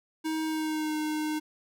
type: tone with pitch glide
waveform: square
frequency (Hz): 316.1 to 306.9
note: D#4 to D#4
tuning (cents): +27 to -24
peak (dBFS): -29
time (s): 0.24-1.4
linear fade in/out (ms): 20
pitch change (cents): -51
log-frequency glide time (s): 0.44-0.96
effects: none

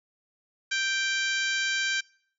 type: harmonic tone with a mistuned harmonic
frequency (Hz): 784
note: G5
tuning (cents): 0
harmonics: 2 / 3 / 4 / 5 / 6 / 7 / 8 / 9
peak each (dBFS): -28 / -32 / -34 / -36 / -38 / -39 / -40 / -41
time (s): 0.71-2.01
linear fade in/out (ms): 10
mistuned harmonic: 7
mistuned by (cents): +27
effects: noise-tail reverb RT60 0.6 s tail -25 dB re dry

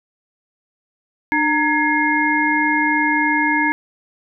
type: tone cluster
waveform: sine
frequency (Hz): 299.9 / 923 / 1679 / 2137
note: D4 / A#5 / G#6 / C7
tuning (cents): +36 / -17 / +18 / +36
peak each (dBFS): -20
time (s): 1.32-3.72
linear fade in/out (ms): 0
effects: none

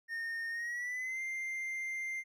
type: tone with pitch glide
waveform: triangle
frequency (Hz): 1834 to 2095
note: A#6 to C7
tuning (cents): -29 to +2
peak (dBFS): -34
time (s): 0.08-2.24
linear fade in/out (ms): 50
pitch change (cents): +231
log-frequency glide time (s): 0.5-1.21
effects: none

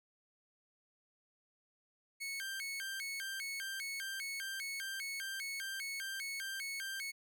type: tone with vibrato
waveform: sawtooth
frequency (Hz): 1865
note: A#6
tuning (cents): 0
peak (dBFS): -36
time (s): 2.2-7.12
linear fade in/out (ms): 20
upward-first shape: square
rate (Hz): 2.5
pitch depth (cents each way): 290
effects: none

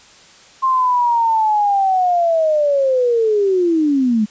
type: linear sweep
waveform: sine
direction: down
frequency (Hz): 1063 to 205.5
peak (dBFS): -12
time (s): 0.62-4.26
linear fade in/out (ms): 20
effects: white hiss -45 dBFS RMS until 4.3 s + resampled to 16000 Hz

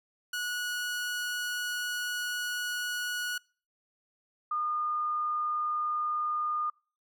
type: tone pair in turn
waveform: sawtooth / sine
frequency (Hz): 1462 / 1218.4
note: F#6 / D#6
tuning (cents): -21 / -37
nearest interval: minor third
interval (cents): 316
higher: first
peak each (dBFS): -28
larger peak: neither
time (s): 0.33-3.38 / 4.51-6.7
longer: first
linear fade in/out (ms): 5
effects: noise-tail reverb RT60 0.4 s tail -26 dB re dry

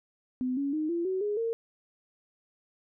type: tone with pitch steps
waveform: sine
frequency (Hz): 253.9 / 280.1 / 309 / 340.9 / 376.1 / 414.9 / 457.7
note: B3 / C#4 / D#4 / F4 / F#4 / G#4 / A#4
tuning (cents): +48 / +18 / -12 / -42 / +28 / -2 / -32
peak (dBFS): -27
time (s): 0.41-1.53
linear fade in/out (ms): 0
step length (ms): 160
effects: none

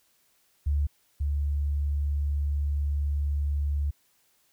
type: tone pair in turn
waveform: sine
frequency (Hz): 72.4 / 72.11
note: D2 / D2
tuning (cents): -24 / -31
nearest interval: unison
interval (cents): 7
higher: first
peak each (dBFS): -22 / -24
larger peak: first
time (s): 0.66-0.87 / 1.2-3.91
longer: second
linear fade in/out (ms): 10
effects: white hiss -67 dBFS RMS until 4.52 s

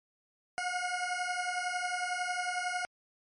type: beating tone pair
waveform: 20% pulse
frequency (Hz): 716 / 727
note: F5 / F#5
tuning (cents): +43 / -31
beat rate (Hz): 11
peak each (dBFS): -30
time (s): 0.58-2.85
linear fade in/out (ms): 0
effects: MP3 48 kbps

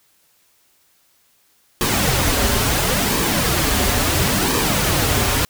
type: noise with flanger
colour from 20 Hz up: pink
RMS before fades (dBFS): -18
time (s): 1.81-5.45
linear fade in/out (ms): 0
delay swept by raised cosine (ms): 1.4 to 6.3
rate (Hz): 0.73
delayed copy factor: -0.55
effects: white hiss -59 dBFS RMS until 5.49 s

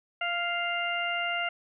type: harmonic tone with a mistuned harmonic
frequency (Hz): 698.5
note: F5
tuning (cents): 0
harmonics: 1 / 2 / 3 / 4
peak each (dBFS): -33 / -33 / -33 / -33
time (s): 0.21-1.49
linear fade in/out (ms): 5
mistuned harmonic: 1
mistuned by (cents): -16
effects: none

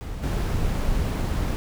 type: noise with level steps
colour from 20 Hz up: brown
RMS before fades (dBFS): -32 / -24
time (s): 0.01-1.56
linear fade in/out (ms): 0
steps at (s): 0.22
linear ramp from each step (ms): 20
effects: none

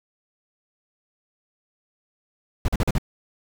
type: noise bursts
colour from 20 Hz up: brown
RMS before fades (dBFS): -20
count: 5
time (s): 2.65-2.983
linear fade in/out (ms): 2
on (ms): 33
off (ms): 42
effects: none

